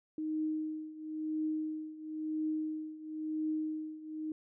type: tone with tremolo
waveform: sine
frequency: 311.1 Hz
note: D#4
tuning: in tune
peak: -30 dBFS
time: 0.18-4.32 s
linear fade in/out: 2 ms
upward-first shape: triangle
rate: 0.98 Hz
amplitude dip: 85%
effects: none